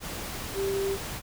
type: tone in noise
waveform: sine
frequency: 392 Hz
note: G4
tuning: in tune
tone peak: -26 dBFS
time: 0.54-0.98 s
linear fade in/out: 50 ms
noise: pink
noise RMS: -36 dBFS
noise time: 0-1.22 s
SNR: +7 dB
effects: none